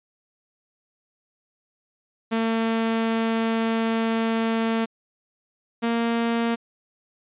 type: tone pair in turn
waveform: sawtooth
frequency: 226 / 232.1 Hz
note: A3 / A#3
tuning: +47 / -7 cents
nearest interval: unison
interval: 46 cents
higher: second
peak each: -17 dBFS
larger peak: neither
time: 2.31-4.86 / 5.82-6.56 s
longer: first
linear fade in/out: 20 ms
effects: resampled to 8000 Hz